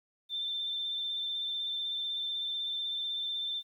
sine tone with vibrato, 3562 Hz, A7, 21 cents sharp, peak -32 dBFS, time 0.29-3.63 s, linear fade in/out 50 ms, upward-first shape sine, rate 16 Hz, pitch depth 18 cents each way, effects 11-bit

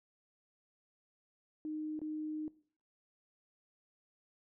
sine tone with dropouts, 308 Hz, D#4, 17 cents flat, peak -37 dBFS, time 1.65-2.48 s, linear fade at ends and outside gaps 1 ms, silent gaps 1.992-2.016 s, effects noise-tail reverb RT60 0.5 s tail -20 dB re dry

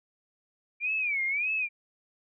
sine tone with vibrato, 2349 Hz, D7, in tune, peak -26 dBFS, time 0.8-1.69 s, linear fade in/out 50 ms, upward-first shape sine, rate 1.7 Hz, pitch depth 180 cents each way, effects none

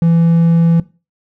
triangle tone, 167.1 Hz, E3, 24 cents sharp, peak -6 dBFS, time 0.02-0.8 s, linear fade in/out 2 ms, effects noise-tail reverb RT60 0.3 s tail -18 dB re dry

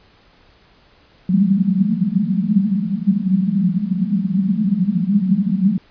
pink band-pass noise, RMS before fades -17 dBFS, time 1.29-5.78 s, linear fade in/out 2 ms, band 180 to 210 Hz, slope 96 dB/octave, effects pink hiss -52 dBFS RMS until 5.9 s + resampled to 11025 Hz

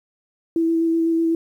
sine tone with vibrato, 329.6 Hz, E4, in tune, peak -16 dBFS, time 0.56-1.35 s, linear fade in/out 2 ms, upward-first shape square, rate 8 Hz, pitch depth 10 cents each way, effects 9-bit

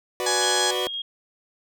sawtooth chord, B minor, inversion second, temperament equal with one note detuned, 370 / 493.9 / 589.7 Hz, F#4 / B4 / D5, 0 / 0 / +7 cents, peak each -24 / -25 / -28 dBFS, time 0.2-0.87 s, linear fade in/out 0 ms
harmonic tone, 838 Hz, G#5, 15 cents sharp, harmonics 1 / 2 / 4 / 5 / 6 / 7 / 8 / 9 / 10, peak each -28 / -29 / -29 / -30 / -31 / -32 / -33 / -33 / -31 dBFS, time 0.26-0.71 s, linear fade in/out 5 ms
sine tone with tremolo, 3258 Hz, G#7, 34 cents flat, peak -27 dBFS, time 0.42-1.02 s, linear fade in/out 5 ms, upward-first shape square, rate 5.8 Hz, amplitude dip 25%
effects none

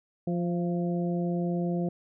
harmonic tone with a mistuned harmonic, 174.61 Hz, F3, in tune, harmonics 1 / 2 / 3 / 4, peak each -27 / -33 / -37 / -39 dBFS, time 0.27-1.89 s, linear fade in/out 5 ms, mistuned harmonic 4, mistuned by -26 cents, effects none

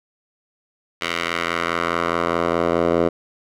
10% pulse tone with band-pass filter sweep, 84.8 Hz, E2, 50 cents sharp, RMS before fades -21 dBFS, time 1.01-3.09 s, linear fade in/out 10 ms, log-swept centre 2500 to 540 Hz, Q 1.2, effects none

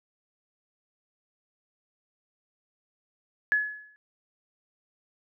sine tone with exponential decay, 1700 Hz, G#6, 40 cents sharp, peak -18 dBFS, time 3.52-3.96 s, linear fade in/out 0 ms, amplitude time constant 95 ms, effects none

